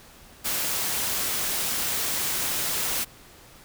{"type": "noise", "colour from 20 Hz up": "white", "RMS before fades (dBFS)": -27, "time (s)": [0.44, 3.05], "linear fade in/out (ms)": 20, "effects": ["pink hiss -50 dBFS RMS until 3.64 s"]}